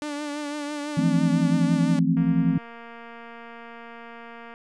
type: tone with vibrato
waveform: sawtooth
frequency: 293.7 Hz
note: D4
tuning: in tune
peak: -25 dBFS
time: 0.02-1.99 s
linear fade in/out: 0 ms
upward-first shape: triangle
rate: 6 Hz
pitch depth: 45 cents each way
type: chord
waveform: sine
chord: F major seventh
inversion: third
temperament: equal with one note detuned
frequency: 164.05 / 174.61 / 220 / 261.6 Hz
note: E3 / F3 / A3 / C4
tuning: -8 / 0 / 0 / 0 cents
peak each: -23 / -24 / -27 / -23 dBFS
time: 0.97-2.58 s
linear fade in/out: 5 ms
type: click train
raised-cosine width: 0.5 ms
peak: -28 dBFS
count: 553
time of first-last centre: 2.17-4.539 s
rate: 233 Hz
effects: resampled to 22050 Hz